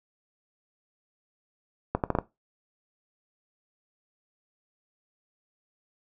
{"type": "accelerating click train", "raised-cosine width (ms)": 1, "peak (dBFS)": -10, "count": 5, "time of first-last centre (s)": [1.95, 2.187], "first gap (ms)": 88, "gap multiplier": 0.74, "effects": ["noise-tail reverb RT60 0.2 s tail -17 dB re dry"]}